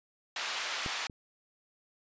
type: band-pass noise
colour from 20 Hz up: white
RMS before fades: -36 dBFS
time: 0.36-1.07 s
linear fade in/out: 2 ms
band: 800 to 3700 Hz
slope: 12 dB/octave
type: clicks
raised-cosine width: 3 ms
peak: -25 / -31 dBFS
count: 2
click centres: 0.862 / 1.098 s
effects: resampled to 16000 Hz